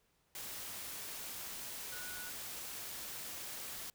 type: tone in noise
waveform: sine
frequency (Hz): 1468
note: F#6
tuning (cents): -14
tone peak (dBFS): -48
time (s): 1.92-2.3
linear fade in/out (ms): 2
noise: white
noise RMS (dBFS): -45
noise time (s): 0.35-3.9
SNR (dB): -6
effects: pink hiss -75 dBFS RMS until 3.94 s